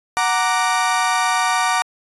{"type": "chord", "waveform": "30% pulse", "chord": "Gb augmented", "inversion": "none", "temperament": "equal", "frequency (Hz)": [740, 932.3, 1174.7], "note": ["Gb5", "Bb5", "D6"], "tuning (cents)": [0, 0, 0], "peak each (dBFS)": -18, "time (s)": [0.17, 1.82], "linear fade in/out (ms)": 0, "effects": ["resampled to 24000 Hz"]}